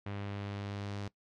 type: tone with low-pass filter sweep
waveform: sawtooth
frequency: 100.9 Hz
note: G#2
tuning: 49 cents flat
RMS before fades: -40 dBFS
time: 0.06-1.08 s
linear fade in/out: 5 ms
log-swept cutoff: 2700 to 5300 Hz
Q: 1.2
effects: noise-tail reverb RT60 0.1 s tail -20 dB re dry